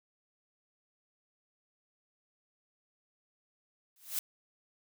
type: noise with exponential growth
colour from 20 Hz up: blue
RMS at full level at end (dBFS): -30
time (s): 3.96-4.19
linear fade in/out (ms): 2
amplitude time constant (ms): 50
effects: none